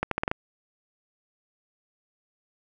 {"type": "accelerating click train", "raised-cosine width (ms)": 0.5, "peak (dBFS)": -10, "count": 6, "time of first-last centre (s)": [0.03, 0.315], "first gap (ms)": 83, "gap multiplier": 0.81, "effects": []}